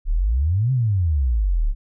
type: exponential two-way sweep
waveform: sine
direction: up then down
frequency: 32.7 to 134.5 to 32.7 Hz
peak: -16 dBFS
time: 0.05-1.75 s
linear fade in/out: 50 ms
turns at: 0.72 s
effects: none